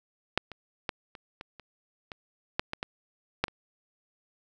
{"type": "clicks", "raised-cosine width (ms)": 0.3, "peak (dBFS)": [-7, -25, -13, -28, -24, -30, -23, -9, -16, -16, -8, -26], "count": 12, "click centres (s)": [0.376, 0.517, 0.892, 1.152, 1.411, 1.597, 2.118, 2.595, 2.734, 2.829, 3.44, 3.482], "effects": []}